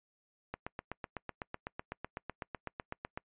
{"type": "click train", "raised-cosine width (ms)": 0.5, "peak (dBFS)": -23, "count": 22, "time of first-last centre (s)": [0.54, 3.175], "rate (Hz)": 7.97, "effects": ["noise-tail reverb RT60 0.1 s tail -26 dB re dry", "resampled to 8000 Hz"]}